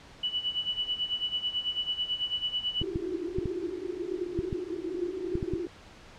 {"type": "tone with tremolo", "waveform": "sine", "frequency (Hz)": 2960, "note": "F#7", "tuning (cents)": 0, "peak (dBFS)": -25, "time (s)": [0.23, 2.83], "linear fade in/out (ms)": 5, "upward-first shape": "sine", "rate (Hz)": 9.1, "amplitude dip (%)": 80}
{"type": "band-pass noise", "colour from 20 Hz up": "pink", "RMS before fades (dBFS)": -34, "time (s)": [2.81, 5.67], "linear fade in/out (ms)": 2, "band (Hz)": [330, 380], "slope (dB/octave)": 96}
{"type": "clicks", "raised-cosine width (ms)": 5, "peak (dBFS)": -19, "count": 9, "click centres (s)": [2.816, 2.958, 3.385, 3.457, 4.39, 4.528, 5.354, 5.428, 5.536]}
{"effects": ["pink hiss -51 dBFS RMS until 6.18 s", "low-pass 5000 Hz 12 dB/octave"]}